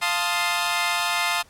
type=chord; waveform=15% pulse; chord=F dominant seventh; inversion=none; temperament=equal; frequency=698.5 / 880 / 1046.5 / 1244.5 Hz; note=F5 / A5 / C6 / Eb6; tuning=0 / 0 / 0 / 0 cents; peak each=-21 dBFS; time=0.01-1.43 s; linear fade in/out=20 ms; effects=pink hiss -54 dBFS RMS until 1.49 s + low-pass 12000 Hz 12 dB/octave